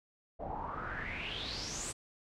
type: noise with low-pass filter sweep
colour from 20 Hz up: pink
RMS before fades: -40 dBFS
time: 0.39-1.93 s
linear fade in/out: 20 ms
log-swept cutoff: 640 to 8600 Hz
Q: 7.3
effects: none